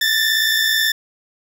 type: tone pair together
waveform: 20% pulse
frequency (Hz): 1745 / 1803.4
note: A6 / A6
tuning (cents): -15 / +42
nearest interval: minor second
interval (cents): 57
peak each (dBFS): -13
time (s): 0.01-0.92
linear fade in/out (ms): 5
effects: none